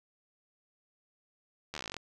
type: slowing click train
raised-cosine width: 0.2 ms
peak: -21 dBFS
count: 14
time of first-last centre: 1.74-1.967 s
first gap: 12 ms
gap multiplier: 1.06
effects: none